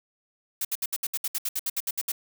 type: noise bursts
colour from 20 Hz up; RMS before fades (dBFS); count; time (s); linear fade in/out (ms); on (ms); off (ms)
blue; -28; 15; 0.61-2.119; 5; 39; 66
effects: none